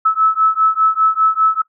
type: beating tone pair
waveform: sine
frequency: 1300 / 1305 Hz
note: E6 / E6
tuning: -24 / -18 cents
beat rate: 5 Hz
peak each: -14 dBFS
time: 0.05-1.62 s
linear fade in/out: 10 ms
effects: noise-tail reverb RT60 0.1 s tail -19 dB re dry